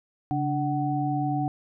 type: tone cluster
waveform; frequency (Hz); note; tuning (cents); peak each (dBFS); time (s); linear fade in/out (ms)
sine; 140.6 / 292.9 / 749; C#3 / D4 / F#5; +25 / -5 / +21; -28; 0.31-1.48; 0
effects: none